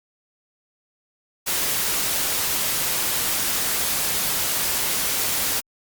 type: noise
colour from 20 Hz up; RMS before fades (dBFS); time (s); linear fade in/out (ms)
white; -23; 1.46-5.61; 20
effects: Opus 48 kbps